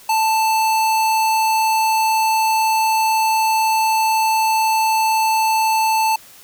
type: tone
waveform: square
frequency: 882 Hz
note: A5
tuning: 4 cents sharp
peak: -15 dBFS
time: 0.09-6.16 s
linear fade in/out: 5 ms
effects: white hiss -44 dBFS RMS until 6.43 s